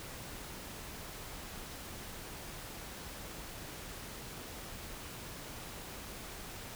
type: silence
effects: pink hiss -46 dBFS RMS until 6.75 s